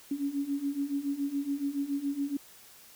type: beating tone pair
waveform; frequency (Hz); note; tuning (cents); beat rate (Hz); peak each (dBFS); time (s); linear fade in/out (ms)
sine; 277.2 / 284.3; C#4 / C#4; 0 / +44; 7.1; -34 / -31; 0.11-2.37; 5
effects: white hiss -54 dBFS RMS until 2.95 s